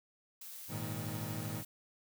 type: noise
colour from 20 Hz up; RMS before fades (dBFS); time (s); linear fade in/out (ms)
blue; -48; 0.41-1.65; 5
type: chord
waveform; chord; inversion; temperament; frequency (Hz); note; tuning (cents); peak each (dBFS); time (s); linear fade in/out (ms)
30% pulse; Ab suspended second; none; equal with one note detuned; 103.83 / 116.54 / 157.83; Ab2 / Bb2 / Eb3; 0 / 0 / +25; -40; 0.68-1.64; 50
effects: none